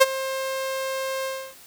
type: tone with ADSR envelope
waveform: sawtooth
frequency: 531 Hz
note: C5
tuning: 25 cents sharp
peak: -5 dBFS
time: 0-1.55 s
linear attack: 18 ms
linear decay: 30 ms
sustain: -17 dB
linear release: 300 ms
effects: white hiss -48 dBFS RMS until 1.66 s